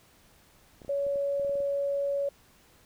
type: clicks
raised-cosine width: 2 ms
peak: -34 dBFS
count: 10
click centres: 0.818 / 0.848 / 0.882 / 1.066 / 1.158 / 1.397 / 1.448 / 1.495 / 1.555 / 1.604 s
type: tone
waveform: sine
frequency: 562 Hz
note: C#5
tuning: 24 cents sharp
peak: -26 dBFS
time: 0.89-2.29 s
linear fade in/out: 5 ms
effects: pink hiss -60 dBFS RMS until 2.85 s

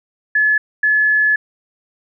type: tone bursts at uneven times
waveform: sine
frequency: 1714 Hz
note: A6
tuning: 46 cents flat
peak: -11 dBFS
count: 2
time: 0.35-0.58 / 0.83-1.36 s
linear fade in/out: 5 ms
effects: none

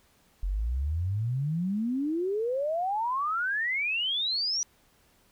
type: exponential sweep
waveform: sine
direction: up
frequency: 44.11 to 5920 Hz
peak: -26 dBFS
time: 0.43-4.63 s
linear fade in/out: 0 ms
effects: pink hiss -64 dBFS RMS until 5.31 s

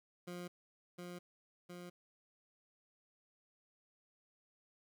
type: tone with echo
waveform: 20% pulse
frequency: 176.8 Hz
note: F3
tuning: 22 cents sharp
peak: -39 dBFS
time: 0.27-0.48 s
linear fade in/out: 10 ms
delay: 710 ms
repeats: 2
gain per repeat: -2 dB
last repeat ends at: 1.9 s
effects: none

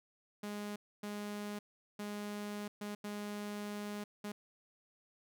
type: tone bursts at uneven times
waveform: sawtooth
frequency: 206.9 Hz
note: G#3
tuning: 6 cents flat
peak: -36 dBFS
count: 6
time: 0.43-0.76 / 1.03-1.59 / 1.99-2.68 / 2.81-2.95 / 3.04-4.04 / 4.24-4.32 s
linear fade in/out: 5 ms
effects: none

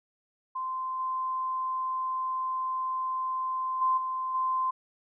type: tone with level steps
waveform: sine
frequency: 1038 Hz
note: C6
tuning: 14 cents flat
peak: -30 / -28 / -22 / -29 / -25 dBFS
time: 0.55-4.71 s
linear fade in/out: 10 ms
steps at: 0.99 / 3.81 / 3.97 / 4.34 s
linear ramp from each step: 10 ms
effects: none

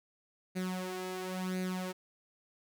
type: tone with flanger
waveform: sawtooth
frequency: 184.7 Hz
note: F#3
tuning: 3 cents flat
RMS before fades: -37 dBFS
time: 0.55-1.93 s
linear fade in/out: 20 ms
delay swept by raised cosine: 0.46 to 3.06 ms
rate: 0.96 Hz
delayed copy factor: +0.7
effects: none

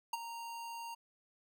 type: tone with ADSR envelope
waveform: square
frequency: 928 Hz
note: A#5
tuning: 8 cents flat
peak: -32 dBFS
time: 0.13-0.95 s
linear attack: 5 ms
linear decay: 25 ms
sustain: -11 dB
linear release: 12 ms
effects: none

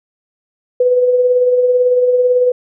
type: tone with tremolo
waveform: sine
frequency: 497.4 Hz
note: B4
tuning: 12 cents sharp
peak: -7 dBFS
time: 0.8-2.52 s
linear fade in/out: 5 ms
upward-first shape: sine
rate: 18 Hz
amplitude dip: 40%
effects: none

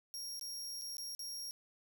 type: tone with dropouts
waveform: sawtooth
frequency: 5588 Hz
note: F8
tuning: in tune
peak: -39 dBFS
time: 0.14-1.51 s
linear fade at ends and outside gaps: 0 ms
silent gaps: 0.395-0.412 / 0.813-0.819 / 0.969-0.982 / 1.15-1.193 s
effects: none

